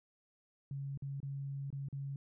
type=tone with dropouts; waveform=sine; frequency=138.59 Hz; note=C#3; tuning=in tune; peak=-38 dBFS; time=0.71-2.16 s; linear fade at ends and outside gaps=2 ms; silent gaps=0.975-1.022 / 1.203-1.229 / 1.704-1.727 / 1.886-1.927 s; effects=none